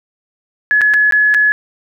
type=tone with dropouts; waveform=sine; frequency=1700 Hz; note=G#6; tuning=40 cents sharp; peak=-8 dBFS; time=0.71-1.52 s; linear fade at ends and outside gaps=0 ms; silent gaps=0.81-0.816 / 0.937-0.941 / 1.11-1.123 / 1.341-1.346 s; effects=none